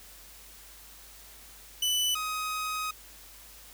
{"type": "tone pair in turn", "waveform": "sawtooth", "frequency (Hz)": [2986, 1257.9], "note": ["F#7", "D#6"], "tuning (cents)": [15, 19], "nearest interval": "octave + minor third", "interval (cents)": 1496, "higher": "first", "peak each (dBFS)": [-22, -27], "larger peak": "first", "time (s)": [[1.82, 2.15], [2.15, 2.91]], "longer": "second", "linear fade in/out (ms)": 5, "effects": ["added 50 Hz sine -56 dBFS peak until 3.73 s", "white hiss -51 dBFS RMS until 3.73 s"]}